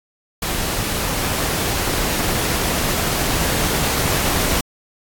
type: noise with level ramp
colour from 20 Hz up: pink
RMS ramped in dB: -22 to -19 dBFS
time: 0.42-4.61 s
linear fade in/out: 5 ms
effects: AAC 64 kbps